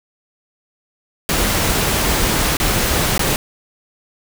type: noise with dropouts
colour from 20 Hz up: pink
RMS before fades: -17 dBFS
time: 1.29-3.36 s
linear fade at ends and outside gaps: 1 ms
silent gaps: 2.569-2.6 / 3.179-3.193 s
effects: none